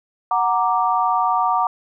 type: chord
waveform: sine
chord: Gb augmented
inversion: none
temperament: equal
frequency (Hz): 740 / 932.3 / 1174.7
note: Gb5 / Bb5 / D6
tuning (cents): 0 / 0 / 0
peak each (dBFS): -20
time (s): 0.31-1.67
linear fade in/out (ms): 2
effects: none